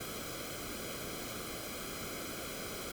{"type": "noise with comb filter", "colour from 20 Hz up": "pink", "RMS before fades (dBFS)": -42, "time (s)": [0, 2.92], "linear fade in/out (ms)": 10, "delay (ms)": 1.1, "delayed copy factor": -0.7, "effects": []}